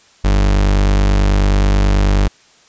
40% pulse tone, 49.29 Hz, G1, 10 cents sharp, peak -9 dBFS, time 0.24-2.28 s, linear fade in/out 10 ms, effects white hiss -49 dBFS RMS until 2.68 s + resampled to 16000 Hz

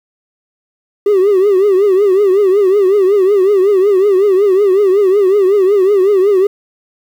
triangle tone with vibrato, 392 Hz, G4, in tune, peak -4 dBFS, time 1.06-6.47 s, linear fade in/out 5 ms, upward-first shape triangle, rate 5.4 Hz, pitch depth 140 cents each way, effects tanh soft clip ceiling -2 dBFS + 7-bit

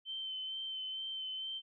sine tone with vibrato, 3086 Hz, G7, 28 cents flat, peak -38 dBFS, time 0.05-1.62 s, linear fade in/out 50 ms, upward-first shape sine, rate 2.2 Hz, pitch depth 20 cents each way, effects none

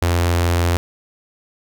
sawtooth tone with notch filter, 86.3 Hz, F2, 20 cents flat, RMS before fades -17 dBFS, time 0.02-0.77 s, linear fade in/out 0 ms, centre 190 Hz, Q 1.4, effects none

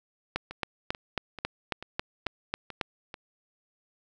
two click trains, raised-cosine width 0.3 ms, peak -12 / -23 dBFS, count 10 / 7, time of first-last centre 0.36-2.812 / 0.51-3.142 s, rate 3.67 / 2.28 Hz, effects none

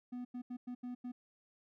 triangle tone bursts at uneven times, 246.9 Hz, B3, in tune, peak -38 dBFS, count 6, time 0.12-0.25 / 0.34-0.42 / 0.5-0.57 / 0.67-0.75 / 0.83-0.95 / 1.04-1.12 s, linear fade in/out 10 ms, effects none

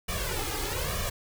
pink noise with flanger, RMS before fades -31 dBFS, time 0.08-1.1 s, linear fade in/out 10 ms, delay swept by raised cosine 1.7 to 2.45 ms, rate 1.1 Hz, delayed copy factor +0.95, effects none

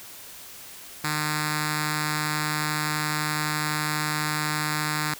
5% pulse tone with notch filter, 151.9 Hz, D#3, 41 cents flat, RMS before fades -27 dBFS, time 1.04-5.14 s, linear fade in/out 2 ms, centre 540 Hz, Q 0.56, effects white hiss -43 dBFS RMS until 5.19 s

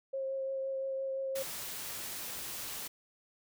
sine tone with vibrato, 536 Hz, C5, 42 cents sharp, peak -33 dBFS, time 0.13-1.43 s, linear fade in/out 10 ms, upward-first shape triangle, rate 5.8 Hz, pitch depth 14 cents each way
white noise, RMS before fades -41 dBFS, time 1.35-2.88 s, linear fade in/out 10 ms
effects none

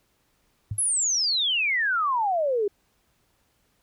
sine tone with exponential decay, 103.83 Hz, G#2, in tune, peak -23 dBFS, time 0.71-0.82 s, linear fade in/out 5 ms, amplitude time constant 23 ms
sine exponential sweep, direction down, 11190 to 392 Hz, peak -21 dBFS, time 0.78-2.68 s, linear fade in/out 5 ms
effects pink hiss -68 dBFS RMS until 3.82 s

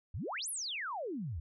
sine exponential two-way sweep, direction up then down, 69.3 to 11620 to 69.3 Hz, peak -36 dBFS, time 0.14-1.4 s, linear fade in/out 5 ms, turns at 0.49 s, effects none

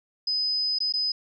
sine tone with dropouts, 5020 Hz, D#8, 15 cents sharp, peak -23 dBFS, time 0.27-1.12 s, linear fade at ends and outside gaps 5 ms, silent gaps 0.787-0.803 / 0.925-0.937 s, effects none

